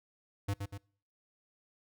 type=tone with echo; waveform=square; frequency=100 Hz; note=G2; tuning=35 cents sharp; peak=-31 dBFS; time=0.48-0.54 s; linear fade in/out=10 ms; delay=120 ms; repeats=2; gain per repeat=-5 dB; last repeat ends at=0.78 s; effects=noise-tail reverb RT60 0.5 s tail -24 dB re dry